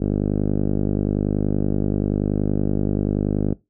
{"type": "tone with low-pass filter", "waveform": "5% pulse", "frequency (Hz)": 50.5, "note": "G#1", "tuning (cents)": -48, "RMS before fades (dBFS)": -21, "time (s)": [0, 3.54], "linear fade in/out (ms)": 10, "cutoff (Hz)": 300, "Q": 0.92, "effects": ["noise-tail reverb RT60 0.2 s tail -20 dB re dry"]}